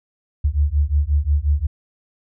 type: beating tone pair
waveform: sine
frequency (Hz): 70.4 / 76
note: C#2 / D#2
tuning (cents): +27 / -40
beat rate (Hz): 5.6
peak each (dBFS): -18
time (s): 0.44-1.67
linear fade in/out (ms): 10
effects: none